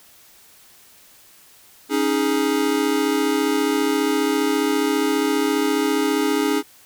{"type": "chord", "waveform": "square", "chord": "C# suspended second", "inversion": "none", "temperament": "equal with one note detuned", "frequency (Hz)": [277.2, 312, 415.3], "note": ["C#4", "D#4", "G#4"], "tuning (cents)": [0, 5, 0], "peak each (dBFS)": -23, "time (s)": [1.89, 6.63], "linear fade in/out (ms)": 50, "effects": ["white hiss -50 dBFS RMS until 6.85 s"]}